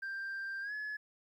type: tone with pitch glide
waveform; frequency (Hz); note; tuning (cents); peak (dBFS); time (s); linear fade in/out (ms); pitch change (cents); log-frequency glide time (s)
sine; 1581 to 1704.3; G6 to G#6; +14 to +44; -35; 0.02-0.97; 10; +130; 0.61-0.73
effects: tanh soft clip ceiling -36 dBFS + 12-bit